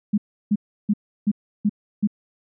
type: tone bursts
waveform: sine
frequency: 207.6 Hz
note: G#3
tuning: in tune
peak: -15 dBFS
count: 6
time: 0.13-2.074 s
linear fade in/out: 10 ms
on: 49 ms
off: 330 ms
effects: none